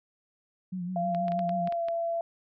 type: tone with vibrato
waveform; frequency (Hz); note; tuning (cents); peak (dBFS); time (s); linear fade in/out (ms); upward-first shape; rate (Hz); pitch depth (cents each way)
sine; 180; F#3; -47; -31; 0.72-1.69; 10; sine; 6.3; 57
type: tone with pitch glide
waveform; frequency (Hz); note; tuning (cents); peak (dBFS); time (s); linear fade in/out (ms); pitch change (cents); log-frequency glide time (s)
sine; 688 to 673.8; F5 to E5; -26 to +38; -27; 0.96-2.21; 2; -36; 1.71-1.83
type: clicks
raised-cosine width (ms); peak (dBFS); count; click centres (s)
0.3; -26; 8; 1.148 / 1.282 / 1.32 / 1.392 / 1.493 / 1.674 / 1.724 / 1.885
effects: none